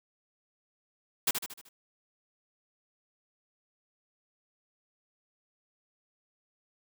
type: noise with echo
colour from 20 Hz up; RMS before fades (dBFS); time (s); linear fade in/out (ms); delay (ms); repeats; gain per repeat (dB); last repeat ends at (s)
white; -26; 1.27-1.31; 5; 76; 5; -6; 1.69
effects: none